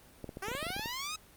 clicks, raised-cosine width 2 ms, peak -27 dBFS, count 12, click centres 0.243 / 0.292 / 0.371 / 0.484 / 0.516 / 0.551 / 0.628 / 0.667 / 0.704 / 0.765 / 0.795 / 0.859 s
10% pulse linear sweep, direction up, 370 to 1290 Hz, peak -28 dBFS, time 0.42-1.16 s, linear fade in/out 5 ms
effects pink hiss -58 dBFS RMS until 1.36 s + Opus 32 kbps

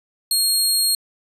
20% pulse tone, 4262 Hz, C8, 31 cents sharp, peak -10 dBFS, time 0.31-0.95 s, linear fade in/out 2 ms, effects resampled to 32000 Hz

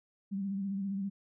sine tone with vibrato, 196.4 Hz, G3, 4 cents sharp, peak -32 dBFS, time 0.31-1.1 s, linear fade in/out 20 ms, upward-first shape sine, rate 15 Hz, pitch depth 45 cents each way, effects none

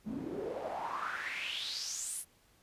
pink noise with band-pass filter sweep, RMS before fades -39 dBFS, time 0.04-2.25 s, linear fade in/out 50 ms, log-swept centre 210 to 11000 Hz, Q 5.8, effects pink hiss -67 dBFS RMS until 2.62 s + resampled to 32000 Hz

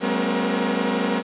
sawtooth tone cluster, 188.9 / 213.5 / 243.1 / 268.9 / 474.2 Hz, F#3 / G#3 / B3 / C4 / A#4, +36 / +48 / -27 / +47 / +30 cents, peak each -23 dBFS, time 0-1.23 s, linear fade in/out 50 ms, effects resampled to 8000 Hz + 8-bit

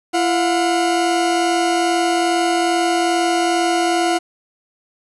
40% pulse tone pair together, 338.7 / 719.8 Hz, E4 / F#5, +47 / -48 cents, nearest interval octave + minor second, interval 1305 cents, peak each -17 dBFS, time 0.13-4.19 s, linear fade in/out 20 ms, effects resampled to 24000 Hz + 7-bit

